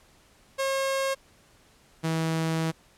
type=tone pair in turn; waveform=sawtooth; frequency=540 / 161.85 Hz; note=C#5 / E3; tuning=-45 / -31 cents; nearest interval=octave + major sixth; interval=2086 cents; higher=first; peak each=-21 dBFS; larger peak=neither; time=0.58-1.15 / 2.03-2.72 s; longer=second; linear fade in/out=20 ms; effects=pink hiss -59 dBFS RMS until 2.97 s + low-pass 11000 Hz 12 dB/octave